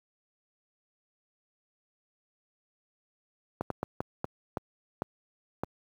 slowing click train, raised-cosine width 1 ms, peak -16 dBFS, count 8, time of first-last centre 3.61-5.635 s, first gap 93 ms, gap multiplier 1.37, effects high-pass 80 Hz 12 dB/octave + 9-bit

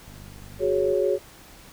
click train, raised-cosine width 5 ms, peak -33 dBFS, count 43, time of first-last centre 0.08-0.925 s, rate 49.7 Hz
sine chord, F# suspended second, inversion none, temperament just, 370 / 416.2 / 555 Hz, F#4 / G#4 / C#5, 0 / +4 / +2 cents, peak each -24 dBFS, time 0.59-1.19 s, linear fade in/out 50 ms
effects pink hiss -48 dBFS RMS until 1.72 s

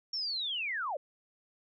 sine linear sweep, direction down, 5540 to 508 Hz, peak -32 dBFS, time 0.13-0.97 s, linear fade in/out 5 ms, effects none

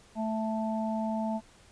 harmonic tone, 220 Hz, A3, in tune, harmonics 1 / 3 / 4, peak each -30 / -35 / -36 dBFS, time 0.15-1.41 s, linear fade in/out 50 ms, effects pink hiss -58 dBFS RMS until 1.71 s + resampled to 22050 Hz

